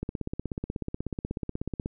click train, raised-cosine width 3 ms, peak -18 dBFS, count 31, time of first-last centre 0.03-1.859 s, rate 16.4 Hz, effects none

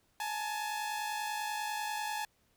sawtooth tone pair together, 842.9 / 893 Hz, G#5 / A5, +25 / +25 cents, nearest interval minor second, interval 100 cents, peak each -32 / -36 dBFS, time 0.2-2.25 s, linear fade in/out 2 ms, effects pink hiss -72 dBFS RMS until 2.56 s

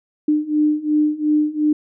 sine beating tone pair, 300.2 / 303 Hz, D4 / D#4, +38 / -46 cents, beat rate 2.8 Hz, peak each -19 / -17 dBFS, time 0.28-1.73 s, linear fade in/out 5 ms, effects none

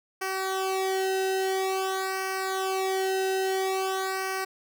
sawtooth tone with flanger, 381 Hz, G4, 49 cents flat, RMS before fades -28 dBFS, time 0.21-4.45 s, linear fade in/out 10 ms, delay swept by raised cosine 0.27 to 0.9 ms, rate 0.49 Hz, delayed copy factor -0.9, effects none

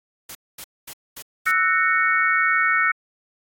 white noise bursts, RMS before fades -36 dBFS, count 5, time 0.29-1.515 s, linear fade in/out 5 ms, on 61 ms, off 230 ms
sine chord, F# dominant seventh, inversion third, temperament equal with one note detuned, 1318.5 / 1480 / 1840 / 2217 Hz, E6 / F#6 / A#6 / C#7, 0 / 0 / -23 / 0 cents, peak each -22 dBFS, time 1.46-2.92 s, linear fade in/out 10 ms
effects AAC 64 kbps

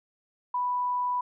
sine tone, 988 Hz, B5, in tune, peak -25 dBFS, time 0.54-1.21 s, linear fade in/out 5 ms, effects none

